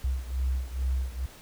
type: beating tone pair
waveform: sine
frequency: 63.9 / 66.2 Hz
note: C2 / C2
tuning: -40 / +21 cents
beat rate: 2.3 Hz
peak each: -28 / -31 dBFS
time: 0.04-1.26 s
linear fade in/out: 5 ms
effects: pink hiss -50 dBFS RMS until 1.41 s